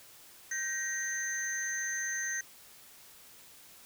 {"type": "tone cluster", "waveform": "sine", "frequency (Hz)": [1559, 1885, 6250], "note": ["G6", "A#6", "G8"], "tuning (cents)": [-10, 19, -6], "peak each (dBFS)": [-40, -35, -36], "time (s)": [0.51, 2.41], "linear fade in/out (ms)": 5, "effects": ["white hiss -55 dBFS RMS until 3.85 s"]}